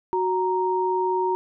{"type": "tone pair together", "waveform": "sine", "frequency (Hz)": [370, 932.3], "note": ["F#4", "A#5"], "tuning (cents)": [0, 0], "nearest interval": "octave + major third", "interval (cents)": 1600, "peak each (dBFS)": [-23, -23], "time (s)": [0.13, 1.35], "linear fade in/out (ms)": 0, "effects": []}